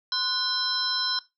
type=tone cluster; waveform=sine; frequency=1034 / 1477 / 3197 / 4056 / 5300 Hz; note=C6 / F#6 / G7 / B7 / E8; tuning=-21 / -3 / +33 / +45 / +9 cents; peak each=-35 / -33 / -35 / -27 / -29 dBFS; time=0.12-1.19 s; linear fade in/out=2 ms; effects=noise-tail reverb RT60 0.2 s tail -18 dB re dry